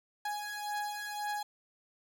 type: beating tone pair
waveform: 30% pulse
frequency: 830.6 / 832.5 Hz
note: G#5 / G#5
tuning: 0 / +4 cents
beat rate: 1.9 Hz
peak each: -37 / -35 dBFS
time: 0.25-1.43 s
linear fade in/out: 5 ms
effects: none